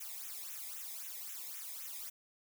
blue noise with flanger, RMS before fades -45 dBFS, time 0-2.1 s, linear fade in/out 10 ms, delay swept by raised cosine 0.21 to 0.71 ms, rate 3.8 Hz, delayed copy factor -0.95, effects none

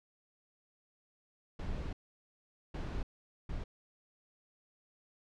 brown noise bursts at uneven times, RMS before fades -38 dBFS, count 3, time 1.59-1.93 / 2.74-3.03 / 3.49-3.64 s, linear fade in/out 5 ms, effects low-pass 5000 Hz 12 dB/octave

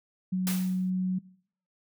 sine tone, 185 Hz, F#3, in tune, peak -25 dBFS, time 0.32-1.19 s, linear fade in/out 10 ms
white noise with exponential decay, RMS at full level -31 dBFS, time 0.47-0.9 s, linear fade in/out 0 ms, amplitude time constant 92 ms
effects noise-tail reverb RT60 0.6 s tail -21 dB re dry

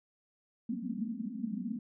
pink band-pass noise, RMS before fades -37 dBFS, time 0.69-1.79 s, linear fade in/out 5 ms, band 190 to 260 Hz, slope 96 dB/octave, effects none

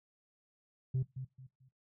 sine tone with echo, 130.81 Hz, C3, in tune, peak -27 dBFS, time 0.94-1.03 s, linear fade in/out 10 ms, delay 220 ms, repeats 3, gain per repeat -11 dB, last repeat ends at 1.69 s, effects noise-tail reverb RT60 0.2 s tail -17 dB re dry + tanh soft clip ceiling -28 dBFS

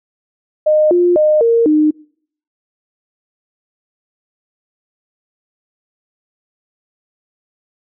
sine tone with pitch steps, 613 / 352.6 / 611 / 462.9 / 305.2 Hz, D#5 / F4 / D#5 / A#4 / D#4, -26 / +17 / -32 / -12 / -33 cents, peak -8 dBFS, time 0.66-1.91 s, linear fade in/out 10 ms, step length 250 ms, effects noise-tail reverb RT60 0.6 s tail -25 dB re dry

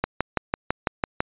click train, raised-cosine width 0.5 ms, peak -6 dBFS, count 8, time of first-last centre 0.04-1.205 s, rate 6.01 Hz, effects resampled to 8000 Hz

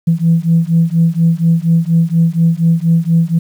sine beating tone pair, 164 / 168.2 Hz, E3 / E3, -9 / +35 cents, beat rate 4.2 Hz, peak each -11 dBFS, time 0.07-3.39 s, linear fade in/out 10 ms, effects tanh soft clip ceiling -2 dBFS + 7-bit

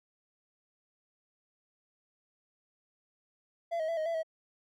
triangle tone with pitch steps, 677 / 633 / 666 / 626 / 668 / 643 Hz, E5 / D#5 / E5 / D#5 / E5 / E5, +46 / +30 / +18 / +10 / +23 / -43 cents, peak -28 dBFS, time 3.71-4.232 s, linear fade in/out 20 ms, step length 87 ms, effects none

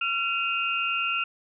sine tone cluster, 1368 / 2529 / 2780 Hz, F6 / D#7 / F7, -36 / +28 / -9 cents, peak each -29 / -29 / -28 dBFS, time 0.01-1.24 s, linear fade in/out 5 ms, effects none

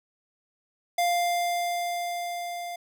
square tone with level ramp, 698.5 Hz, F5, in tune, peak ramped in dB -22 to -34 dBFS, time 0.98-2.76 s, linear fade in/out 5 ms, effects none

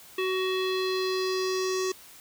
square tone with low-pass filter sweep, 374.5 Hz, F#4, 21 cents sharp, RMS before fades -28 dBFS, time 0.18-1.92 s, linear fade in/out 5 ms, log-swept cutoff 3000 to 6300 Hz, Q 3.5, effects white hiss -50 dBFS RMS until 2.2 s

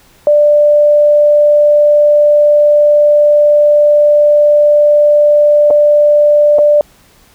sine tone with dropouts, 591 Hz, D5, 11 cents sharp, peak -4 dBFS, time 0.27-6.81 s, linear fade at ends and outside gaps 1 ms, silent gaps 5.704-5.708 / 6.585-6.589 s, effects pink hiss -46 dBFS RMS until 7.34 s

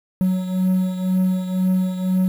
triangle beating tone pair, 185 / 187 Hz, F#3 / F#3, 0 / +19 cents, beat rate 2 Hz, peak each -16 / -22 dBFS, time 0.21-2.28 s, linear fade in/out 0 ms, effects 7-bit

